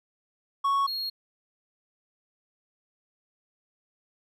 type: tone pair in turn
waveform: triangle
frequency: 1109 / 4285 Hz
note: C#6 / C8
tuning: 0 / +40 cents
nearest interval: octave + major seventh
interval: 2340 cents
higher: second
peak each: -20 / -28 dBFS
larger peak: first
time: 0.64-0.87 / 0.87-1.1 s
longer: neither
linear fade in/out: 10 ms
effects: none